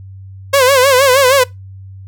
sawtooth tone with vibrato, 530 Hz, C5, 22 cents sharp, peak -3 dBFS, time 0.53-1.44 s, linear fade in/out 10 ms, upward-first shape sine, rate 6.4 Hz, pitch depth 110 cents each way, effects noise-tail reverb RT60 0.2 s tail -22 dB re dry + added 96 Hz sine -30 dBFS peak until 2.07 s

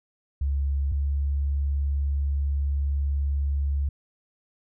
sine tone pair in turn, 69.6 / 70.37 Hz, C#2 / C#2, +8 / +27 cents, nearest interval unison, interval 19 cents, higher second, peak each -22 dBFS, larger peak neither, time 0.41-0.92 / 0.92-3.89 s, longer second, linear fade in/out 5 ms, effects none

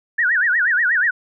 sine tone with vibrato, 1661.2 Hz, G#6, in tune, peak -14 dBFS, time 0.18-1.11 s, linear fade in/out 10 ms, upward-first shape sine, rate 8.3 Hz, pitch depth 250 cents each way, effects none

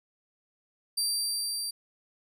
25% pulse tone with level ramp, 4697 Hz, D8, 1 cent flat, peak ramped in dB -21 to -27 dBFS, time 0.97-1.71 s, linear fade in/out 10 ms, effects none

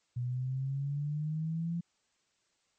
sine exponential sweep, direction up, 121.2 to 172.1 Hz, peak -31 dBFS, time 0.16-1.81 s, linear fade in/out 10 ms, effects white hiss -75 dBFS RMS until 2.78 s + MP3 32 kbps

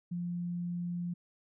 sine tone, 174.61 Hz, F3, in tune, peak -33 dBFS, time 0.11-1.14 s, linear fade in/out 10 ms, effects none

